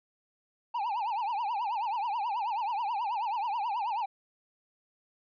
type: tone with vibrato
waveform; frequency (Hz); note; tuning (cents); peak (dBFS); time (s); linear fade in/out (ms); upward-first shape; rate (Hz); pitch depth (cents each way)
triangle; 880; A5; 0; -27; 0.74-4.06; 10; triangle; 9.3; 230
effects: resampled to 11025 Hz